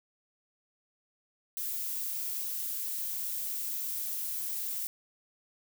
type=noise; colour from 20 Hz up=violet; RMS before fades=-35 dBFS; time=1.57-4.87 s; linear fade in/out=0 ms; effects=none